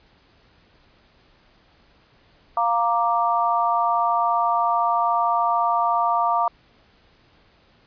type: chord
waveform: sine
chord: Bb major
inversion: second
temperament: equal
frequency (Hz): 698.5 / 932.3 / 1174.7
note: F5 / Bb5 / D6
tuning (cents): 0 / 0 / 0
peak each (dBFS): -22 / -22 / -22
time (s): 2.57-6.48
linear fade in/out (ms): 2
effects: pink hiss -57 dBFS RMS until 7.86 s + resampled to 11025 Hz